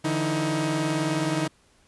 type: tone cluster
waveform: sawtooth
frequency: 148.7 / 168.1 / 316.5 Hz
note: D3 / E3 / D#4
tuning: +22 / +34 / +30 cents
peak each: -24 / -28 / -22 dBFS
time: 0.04-1.48 s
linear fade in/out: 10 ms
effects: pink hiss -61 dBFS RMS until 1.87 s + resampled to 24000 Hz